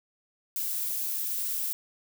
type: noise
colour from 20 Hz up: violet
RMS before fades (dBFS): -31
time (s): 0.56-1.73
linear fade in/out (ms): 0
effects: none